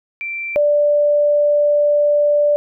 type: tone pair in turn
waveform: sine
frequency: 2349 / 587.2 Hz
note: D7 / D5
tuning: 0 / 0 cents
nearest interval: 2 octaves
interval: 2400 cents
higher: first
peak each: -22 / -11 dBFS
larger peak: second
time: 0.21-0.56 / 0.56-2.56 s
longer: second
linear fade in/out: 0 ms
effects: none